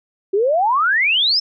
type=exponential sweep; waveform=sine; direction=up; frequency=374.1 to 5400 Hz; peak=-13 dBFS; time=0.33-1.4 s; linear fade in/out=10 ms; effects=none